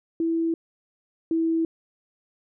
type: tone pair in turn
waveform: sine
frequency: 329.6 / 327.1 Hz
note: E4 / E4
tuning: 0 / -13 cents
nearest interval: unison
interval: 13 cents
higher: first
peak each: -21 / -20 dBFS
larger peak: second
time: 0.2-0.54 / 1.31-1.65 s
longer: neither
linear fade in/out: 2 ms
effects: none